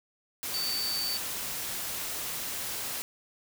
sine tone in noise, 4562 Hz, C#8, 49 cents sharp, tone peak -30 dBFS, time 0.54-1.17 s, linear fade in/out 0 ms, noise white, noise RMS -35 dBFS, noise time 0.43-3.02 s, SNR +2 dB, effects none

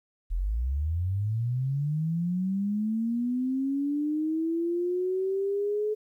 sine linear sweep, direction up, 38.89 to 429.3 Hz, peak -25 dBFS, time 0.3-5.95 s, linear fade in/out 20 ms, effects 11-bit

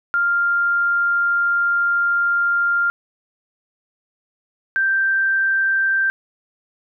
sine tone pair in turn, 1396.9 / 1568 Hz, F6 / G6, 0 / 0 cents, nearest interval major second, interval 200 cents, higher second, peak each -15 dBFS, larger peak neither, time 0.14-2.9 / 4.76-6.1 s, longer first, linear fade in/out 0 ms, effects none

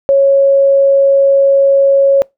sine tone, 551 Hz, C#5, 11 cents flat, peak -5 dBFS, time 0.09-2.22 s, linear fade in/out 0 ms, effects noise-tail reverb RT60 0.2 s tail -25 dB re dry

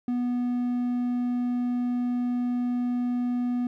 triangle tone, 245 Hz, B3, 14 cents flat, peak -22 dBFS, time 0.08-3.67 s, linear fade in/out 2 ms, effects none

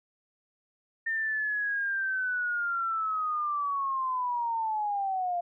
sine linear sweep, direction down, 1817 to 690 Hz, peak -27 dBFS, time 1.06-5.41 s, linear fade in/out 10 ms, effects none

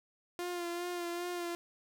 sawtooth tone with vibrato, 349.2 Hz, F4, in tune, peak -32 dBFS, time 0.39-1.55 s, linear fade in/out 0 ms, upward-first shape sine, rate 2.5 Hz, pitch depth 29 cents each way, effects none

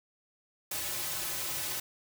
white noise with comb filter, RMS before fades -35 dBFS, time 0.71-1.8 s, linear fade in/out 5 ms, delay 4.3 ms, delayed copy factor -0.85, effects none

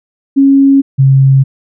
sine tone pair in turn, 274.5 / 135.01 Hz, C#4 / C#3, -17 / -45 cents, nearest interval octave, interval 1228 cents, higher first, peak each -3 dBFS, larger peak neither, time 0.36-0.82 / 0.98-1.44 s, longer neither, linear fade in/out 20 ms, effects none

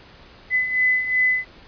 sine beating tone pair, 2010 / 2012.7 Hz, B6 / B6, +30 / +32 cents, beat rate 2.7 Hz, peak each -24 / -18 dBFS, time 0.5-1.45 s, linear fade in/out 50 ms, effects pink hiss -47 dBFS RMS until 1.67 s + resampled to 11025 Hz

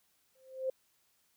sine tone with exponential growth, 523.3 Hz, C5, in tune, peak -28 dBFS, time 0.35-0.7 s, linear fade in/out 5 ms, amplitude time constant 74 ms, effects white hiss -73 dBFS RMS until 1.36 s

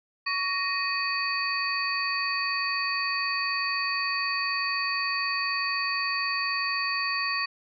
sine tone cluster, 1121 / 1865 / 2507 / 4526 Hz, C#6 / A#6 / D#7 / C#8, +19 / 0 / +12 / +35 cents, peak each -31 dBFS, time 0.26-7.46 s, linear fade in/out 10 ms, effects none

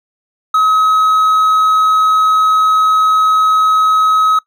triangle tone, 1276 Hz, D#6, 43 cents sharp, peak -6 dBFS, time 0.54-4.39 s, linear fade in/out 5 ms, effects noise-tail reverb RT60 0.1 s tail -21 dB re dry

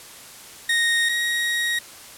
30% pulse tone pair in turn, 1861 / 1887 Hz, A#6 / A#6, -3 / +21 cents, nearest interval unison, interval 24 cents, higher second, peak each -15 / -18 dBFS, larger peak first, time 0.69-1.09 / 1.09-1.79 s, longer second, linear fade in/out 5 ms, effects white hiss -42 dBFS RMS until 2.17 s + low-pass 12000 Hz 12 dB/octave

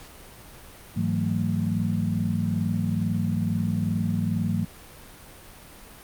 sine tone cluster, 103.5 / 162.9 / 185.2 / 224.5 Hz, G#2 / E3 / F#3 / A3, -5 / -20 / +2 / +35 cents, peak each -28 dBFS, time 0.96-4.65 s, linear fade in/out 10 ms, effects pink hiss -46 dBFS RMS until 6.03 s + Opus 48 kbps

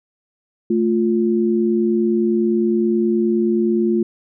sine tone pair together, 220.6 / 350.2 Hz, A3 / F4, +5 / +5 cents, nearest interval minor sixth, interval 800 cents, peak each -17 dBFS, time 0.7-4.03 s, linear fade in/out 5 ms, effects none

